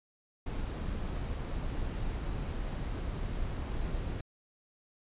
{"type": "noise", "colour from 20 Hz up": "brown", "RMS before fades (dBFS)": -35, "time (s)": [0.46, 4.21], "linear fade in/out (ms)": 5, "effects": ["resampled to 8000 Hz"]}